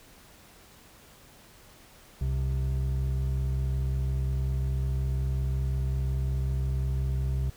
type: tone pair together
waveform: triangle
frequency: 65.5 / 131 Hz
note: C2 / C3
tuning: +2 / +2 cents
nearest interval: octave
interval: 1200 cents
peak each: -25 / -28 dBFS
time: 2.21-7.5 s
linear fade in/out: 5 ms
effects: pink hiss -54 dBFS RMS until 7.56 s